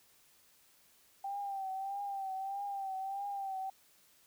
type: tone with vibrato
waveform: sine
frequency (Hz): 784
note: G5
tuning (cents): 0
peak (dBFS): -36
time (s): 1.24-3.7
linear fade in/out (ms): 5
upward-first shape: triangle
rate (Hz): 1.6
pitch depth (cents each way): 60
effects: white hiss -66 dBFS RMS until 4.26 s